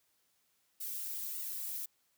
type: noise with flanger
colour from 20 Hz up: violet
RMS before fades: -40 dBFS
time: 0.8-1.86 s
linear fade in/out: 10 ms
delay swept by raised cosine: 1.2 to 2.9 ms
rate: 1.7 Hz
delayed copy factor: -0.95
effects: white hiss -75 dBFS RMS until 2.17 s + high-pass 60 Hz 12 dB/octave